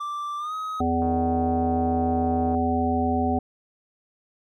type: tone with pitch glide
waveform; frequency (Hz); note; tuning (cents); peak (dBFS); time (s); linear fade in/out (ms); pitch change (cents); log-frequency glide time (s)
triangle; 1174.7 to 1266.3; D6 to D#6; 0 to +30; -26; 0-0.81; 10; +130; 0.38-0.54
type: harmonic tone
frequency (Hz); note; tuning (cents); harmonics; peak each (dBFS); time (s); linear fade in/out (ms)
83.5; E2; +23; 1 / 3 / 5 / 7 / 9; -28 / -24 / -30 / -33 / -25; 0.8-3.39; 5
type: click train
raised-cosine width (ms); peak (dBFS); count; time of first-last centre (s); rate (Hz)
1; -27; 241; 1.02-2.549; 157
effects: none